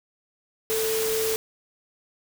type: tone in noise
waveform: sine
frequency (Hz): 442.5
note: A4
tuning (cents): +10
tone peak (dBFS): -24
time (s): 0.7-1.36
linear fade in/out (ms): 0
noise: white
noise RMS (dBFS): -29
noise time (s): 0.7-1.36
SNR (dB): +2
effects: none